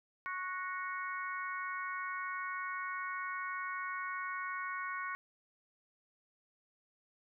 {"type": "harmonic tone with a mistuned harmonic", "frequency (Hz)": 367.9, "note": "F#4", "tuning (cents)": -10, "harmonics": [3, 4, 5, 6], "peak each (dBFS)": [-40, -42, -44, -46], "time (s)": [0.26, 5.15], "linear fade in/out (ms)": 0, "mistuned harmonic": 5, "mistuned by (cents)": 27, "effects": []}